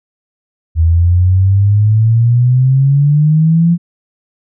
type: exponential sweep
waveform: sine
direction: up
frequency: 80.1 to 173.6 Hz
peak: -6 dBFS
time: 0.75-3.78 s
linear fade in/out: 50 ms
effects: none